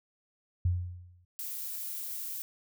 sine tone with exponential decay, 88.9 Hz, F2, 31 cents sharp, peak -22 dBFS, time 0.65-1.25 s, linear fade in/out 5 ms, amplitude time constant 130 ms
violet noise, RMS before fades -38 dBFS, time 1.39-2.42 s, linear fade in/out 0 ms
effects none

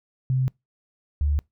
sine tone pair in turn, 130 / 72.96 Hz, C3 / D2, -11 / -11 cents, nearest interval minor seventh, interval 1000 cents, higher first, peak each -19 dBFS, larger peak neither, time 0.3-0.48 / 1.21-1.39 s, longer neither, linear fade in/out 0 ms, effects noise-tail reverb RT60 0.2 s tail -26 dB re dry

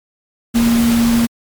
sine tone in noise, 233.4 Hz, A#3, 2 cents sharp, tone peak -10 dBFS, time 0.54-1.27 s, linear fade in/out 20 ms, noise pink, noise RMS -22 dBFS, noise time 0.54-1.27 s, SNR +9 dB, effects MP3 96 kbps

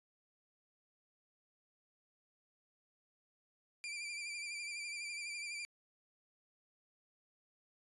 sawtooth tone with vibrato, 2360 Hz, D7, 8 cents sharp, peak -38 dBFS, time 3.84-5.65 s, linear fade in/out 0 ms, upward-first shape sine, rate 12 Hz, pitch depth 42 cents each way, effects resampled to 24000 Hz

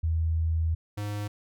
sine / square tone pair in turn, 81.1 / 103.54 Hz, E2 / G#2, -28 / -5 cents, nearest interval major third, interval 423 cents, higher second, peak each -23 / -31 dBFS, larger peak first, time 0.03-0.75 / 0.97-1.28 s, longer first, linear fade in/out 10 ms, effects none

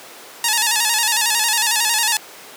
5% pulse tone with vibrato, 896 Hz, A5, 31 cents sharp, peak -3 dBFS, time 0.44-2.17 s, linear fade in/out 2 ms, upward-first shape square, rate 11 Hz, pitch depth 73 cents each way, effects pink hiss -38 dBFS RMS until 2.56 s + high-pass 400 Hz 12 dB/octave

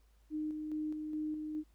sine tone with tremolo, 306.7 Hz, D#4, 25 cents flat, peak -34 dBFS, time 0.3-1.64 s, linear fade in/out 50 ms, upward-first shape square, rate 2.4 Hz, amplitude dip 35%, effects added 53 Hz sine -63 dBFS peak until 1.74 s + pink hiss -75 dBFS RMS until 1.74 s

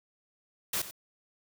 white noise with echo, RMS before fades -31 dBFS, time 0.73-0.82 s, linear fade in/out 5 ms, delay 91 ms, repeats 1, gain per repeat -13 dB, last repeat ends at 0.911 s, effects none

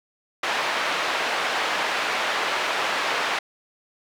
pink band-pass noise, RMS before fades -25 dBFS, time 0.43-3.39 s, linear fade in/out 5 ms, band 730 to 3100 Hz, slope 12 dB/octave, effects none

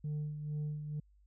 sine tone with tremolo, 150 Hz, D3, 37 cents sharp, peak -31 dBFS, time 0.04-1 s, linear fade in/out 5 ms, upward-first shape sine, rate 2.2 Hz, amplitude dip 60%, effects tanh soft clip ceiling -33 dBFS + added 50 Hz sine -62 dBFS peak until 1.26 s

